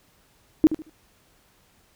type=tone with echo; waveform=sine; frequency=313.1 Hz; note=D#4; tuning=11 cents sharp; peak=-10 dBFS; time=0.64-0.67 s; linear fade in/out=0 ms; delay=75 ms; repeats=3; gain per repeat=-12 dB; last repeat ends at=0.895 s; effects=pink hiss -61 dBFS RMS until 1.95 s